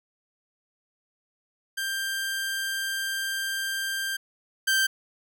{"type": "tone pair in turn", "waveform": "sawtooth", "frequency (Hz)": [1583, 1567.5], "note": ["G6", "G6"], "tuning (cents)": [17, -1], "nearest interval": "unison", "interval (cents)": 18, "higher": "first", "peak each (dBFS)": [-24, -17], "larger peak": "second", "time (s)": [[1.77, 4.17], [4.67, 4.87]], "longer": "first", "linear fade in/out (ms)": 10, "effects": []}